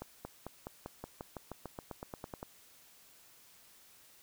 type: accelerating click train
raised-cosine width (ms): 1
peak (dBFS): -27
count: 17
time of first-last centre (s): 0.02-2.429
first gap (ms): 230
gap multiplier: 0.94
effects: white hiss -61 dBFS RMS until 4.22 s